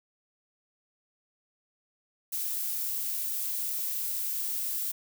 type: noise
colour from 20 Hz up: violet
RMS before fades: -32 dBFS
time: 2.32-4.92 s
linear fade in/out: 10 ms
effects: none